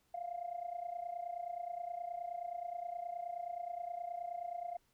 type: tone with amplitude modulation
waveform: sine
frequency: 698.5 Hz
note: F5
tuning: in tune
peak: -35 dBFS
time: 0.14-4.77 s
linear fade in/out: 5 ms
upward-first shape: sine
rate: 29.5 Hz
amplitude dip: 80%
effects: tanh soft clip ceiling -32 dBFS + pink hiss -75 dBFS RMS until 4.93 s